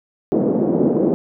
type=band-pass noise; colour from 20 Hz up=white; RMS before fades=-17 dBFS; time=0.32-1.14 s; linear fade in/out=0 ms; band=180 to 440 Hz; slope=24 dB/octave; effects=none